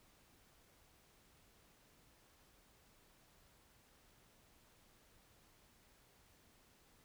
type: silence
effects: pink hiss -69 dBFS RMS until 7.04 s